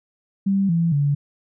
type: tone with pitch steps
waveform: sine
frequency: 195.8 / 167.53 / 143.33 Hz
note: G3 / E3 / D3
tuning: -2 / +28 / -42 cents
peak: -16 dBFS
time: 0.46-1.15 s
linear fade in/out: 10 ms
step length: 230 ms
effects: none